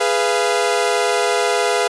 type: chord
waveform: sawtooth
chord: F diminished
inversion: first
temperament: equal with one note detuned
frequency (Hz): 415.3 / 493.9 / 687.6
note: Ab4 / Cb5 / F5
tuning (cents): 0 / 0 / -27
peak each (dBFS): -16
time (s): 0-1.88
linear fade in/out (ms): 10
effects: resampled to 24000 Hz